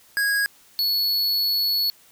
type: tone pair in turn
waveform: square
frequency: 1648 / 4400 Hz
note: G#6 / C#8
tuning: -14 / -14 cents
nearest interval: octave + perfect fourth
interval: 1700 cents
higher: second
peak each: -20 dBFS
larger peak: neither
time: 0.17-0.46 / 0.79-1.9 s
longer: second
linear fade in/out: 0 ms
effects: white hiss -54 dBFS RMS until 2.11 s